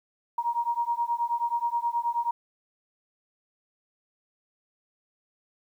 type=beating tone pair; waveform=sine; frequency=939 / 948.4 Hz; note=A#5 / A#5; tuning=+12 / +30 cents; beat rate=9.4 Hz; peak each=-28 dBFS; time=0.38-2.31 s; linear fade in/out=5 ms; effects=10-bit